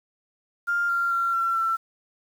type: tone with pitch steps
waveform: sine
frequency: 1400 / 1385.5 / 1371.2 / 1357 / 1343 Hz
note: F6 / F6 / F6 / E6 / E6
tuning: +4 / -14 / -32 / +50 / +32 cents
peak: -21 dBFS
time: 0.67-1.77 s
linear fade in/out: 20 ms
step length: 220 ms
effects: 8-bit